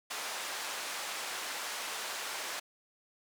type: band-pass noise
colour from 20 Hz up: pink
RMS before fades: -39 dBFS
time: 0.1-2.6 s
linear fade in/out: 10 ms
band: 790 to 10000 Hz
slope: 12 dB/octave
effects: none